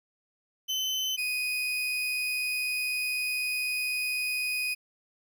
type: tone pair in turn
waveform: 35% pulse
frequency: 3047 / 2492 Hz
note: G7 / D#7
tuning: -50 / +2 cents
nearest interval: minor third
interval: 348 cents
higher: first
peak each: -26 dBFS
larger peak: neither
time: 0.68-1.17 / 1.17-4.75 s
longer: second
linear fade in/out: 20 ms
effects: 11-bit